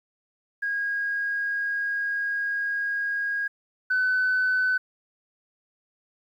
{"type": "tone pair in turn", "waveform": "sine", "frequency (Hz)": [1637, 1509], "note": ["G#6", "F#6"], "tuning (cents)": [-25, 34], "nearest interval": "minor second", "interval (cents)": 141, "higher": "first", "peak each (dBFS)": [-24, -19], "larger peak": "second", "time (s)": [[0.62, 3.48], [3.9, 4.78]], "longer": "first", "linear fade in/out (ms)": 10, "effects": ["tanh soft clip ceiling -17 dBFS", "10-bit"]}